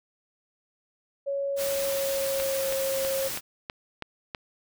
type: tone with pitch glide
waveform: sine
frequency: 557 to 539.3 Hz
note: C#5 to C#5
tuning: +8 to -48 cents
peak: -26 dBFS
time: 1.26-3.29 s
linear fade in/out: 20 ms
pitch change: -56 cents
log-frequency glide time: 1.5-2.72 s
type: noise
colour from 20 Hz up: white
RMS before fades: -33 dBFS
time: 1.56-3.41 s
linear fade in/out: 50 ms
type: click train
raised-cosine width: 0.3 ms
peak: -17 dBFS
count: 7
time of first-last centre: 2.4-4.348 s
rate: 3.08 Hz
effects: none